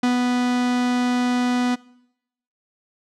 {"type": "tone with ADSR envelope", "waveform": "45% pulse", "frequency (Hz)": 247, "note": "B3", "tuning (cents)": 0, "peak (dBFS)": -16, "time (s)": [0.03, 1.76], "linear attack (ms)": 5, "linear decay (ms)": 130, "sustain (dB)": -2, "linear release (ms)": 19, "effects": ["noise-tail reverb RT60 0.8 s tail -22 dB re dry", "low-pass 6000 Hz 12 dB/octave"]}